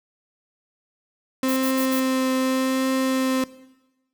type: tone with vibrato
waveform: 35% pulse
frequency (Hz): 261.6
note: C4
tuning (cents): 0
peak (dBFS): -18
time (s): 1.43-3.44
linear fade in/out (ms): 2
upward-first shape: triangle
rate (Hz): 0.84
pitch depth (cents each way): 11
type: noise bursts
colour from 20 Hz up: violet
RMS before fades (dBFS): -30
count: 4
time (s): 1.48-2.004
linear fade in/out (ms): 10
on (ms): 89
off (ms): 56
effects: noise-tail reverb RT60 1.0 s tail -18 dB re dry